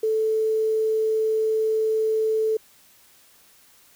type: tone with quantisation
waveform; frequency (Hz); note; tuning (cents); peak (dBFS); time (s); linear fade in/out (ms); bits
sine; 438.6; A4; -6; -19; 0.03-2.57; 5; 8
effects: white hiss -55 dBFS RMS until 3.95 s